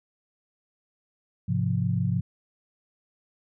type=chord; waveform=sine; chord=F minor; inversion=first; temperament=just; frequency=104.77 / 130.96 / 174.61 Hz; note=Ab2 / C3 / F3; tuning=+16 / +2 / 0 cents; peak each=-27 dBFS; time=1.48-2.21 s; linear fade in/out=10 ms; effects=none